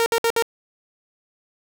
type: tone bursts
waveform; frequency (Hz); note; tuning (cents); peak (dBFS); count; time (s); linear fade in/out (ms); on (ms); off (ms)
sawtooth; 461.3; A#4; -18; -13; 4; 0-0.424; 0; 61; 60
effects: none